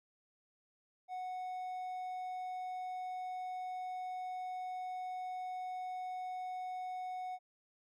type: tone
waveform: triangle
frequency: 737 Hz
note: F#5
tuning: 7 cents flat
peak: -37 dBFS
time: 1.08-7.39 s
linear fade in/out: 50 ms
effects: none